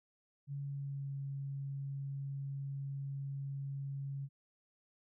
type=tone with pitch glide; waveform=sine; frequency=140.7 to 138.36 Hz; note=C#3 to C#3; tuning=+26 to -3 cents; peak=-38 dBFS; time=0.47-4.29 s; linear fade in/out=50 ms; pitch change=-29 cents; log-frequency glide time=0.6-1.13 s; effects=none